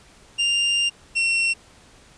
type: tone pair in turn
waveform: 40% pulse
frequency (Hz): 2794 / 2721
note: F7 / F7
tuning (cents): 0 / -46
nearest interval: unison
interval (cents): 46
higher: first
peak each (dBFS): -17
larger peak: neither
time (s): 0.38-0.9 / 1.15-1.54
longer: first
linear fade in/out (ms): 20
effects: pink hiss -51 dBFS RMS until 2.17 s + resampled to 22050 Hz